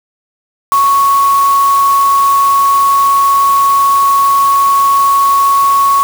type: tone in noise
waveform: sine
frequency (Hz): 1108.7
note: C#6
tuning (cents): 0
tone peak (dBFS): -6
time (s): 0.72-6.03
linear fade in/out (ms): 0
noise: white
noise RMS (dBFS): -24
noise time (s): 0.72-6.03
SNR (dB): +15
effects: none